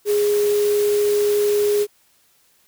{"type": "tone in noise", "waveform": "sine", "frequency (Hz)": 413.7, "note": "G#4", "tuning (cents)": -7, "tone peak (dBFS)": -15, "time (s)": [0.05, 1.87], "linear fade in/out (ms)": 50, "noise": "white", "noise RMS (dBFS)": -31, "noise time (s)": [0.05, 1.87], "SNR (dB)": 13, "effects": ["white hiss -59 dBFS RMS until 2.67 s"]}